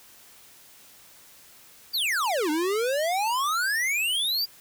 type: exponential two-way sweep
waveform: square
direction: down then up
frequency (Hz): 4889 to 294.9 to 4889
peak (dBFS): -24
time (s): 1.93-4.46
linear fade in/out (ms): 20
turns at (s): 2.5
effects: white hiss -52 dBFS RMS until 4.6 s